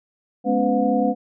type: tone cluster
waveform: sine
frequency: 210.3 / 246.2 / 277.1 / 505 / 717 Hz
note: G#3 / B3 / C#4 / B4 / F5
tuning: +22 / -5 / -1 / +39 / +45 cents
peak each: -23 dBFS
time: 0.44-1.15 s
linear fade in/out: 50 ms
effects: none